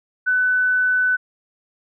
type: tone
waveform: sine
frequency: 1500 Hz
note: F#6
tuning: 23 cents sharp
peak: -15 dBFS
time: 0.26-1.17 s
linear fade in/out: 20 ms
effects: none